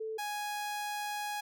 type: tone pair in turn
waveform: sine / sawtooth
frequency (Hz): 440 / 830.6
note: A4 / G#5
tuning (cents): 0 / 0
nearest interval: major seventh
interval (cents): 1100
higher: second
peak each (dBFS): -35 / -31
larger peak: second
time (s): 0-0.18 / 0.18-1.41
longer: second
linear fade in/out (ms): 10
effects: none